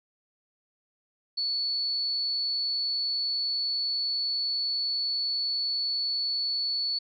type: tone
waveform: sine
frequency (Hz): 4435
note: C#8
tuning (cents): 0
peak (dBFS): -26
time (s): 1.37-6.99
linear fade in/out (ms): 10
effects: none